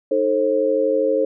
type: chord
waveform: sine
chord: A diminished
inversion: second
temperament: equal with one note detuned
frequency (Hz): 311.1 / 440 / 532.4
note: Eb4 / A4 / C5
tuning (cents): 0 / 0 / +30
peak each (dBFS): -24 / -20 / -18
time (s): 0.11-1.25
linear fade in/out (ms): 5
effects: none